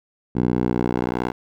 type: tone with band-pass filter sweep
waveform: 10% pulse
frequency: 61 Hz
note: B1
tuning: 21 cents flat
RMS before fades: -22 dBFS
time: 0.35-1.32 s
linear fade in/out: 10 ms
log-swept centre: 230 to 720 Hz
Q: 0.74
effects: none